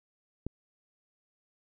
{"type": "click", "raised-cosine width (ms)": 3, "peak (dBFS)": -21, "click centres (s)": 0.466, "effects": []}